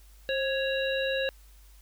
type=harmonic tone with a mistuned harmonic; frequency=554.4 Hz; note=C#5; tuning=in tune; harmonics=1 / 3 / 5 / 7; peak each=-28 / -33 / -35 / -36 dBFS; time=0.29-1.29 s; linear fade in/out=0 ms; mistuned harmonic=1; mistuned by=-66 cents; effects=added 50 Hz sine -51 dBFS peak until 1.81 s + white hiss -61 dBFS RMS until 1.81 s